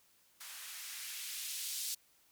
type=noise with band-pass filter sweep; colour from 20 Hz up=violet; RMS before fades=-43 dBFS; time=0.4-1.95 s; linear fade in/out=10 ms; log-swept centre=1200 to 4300 Hz; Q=1; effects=white hiss -69 dBFS RMS until 2.31 s